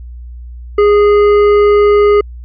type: tone with hard clipping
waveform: triangle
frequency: 412.8 Hz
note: G#4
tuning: 10 cents flat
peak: -7 dBFS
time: 0.78-2.21 s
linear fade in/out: 5 ms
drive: 13 dB
effects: added 60 Hz sine -26 dBFS peak until 2.44 s + resampled to 11025 Hz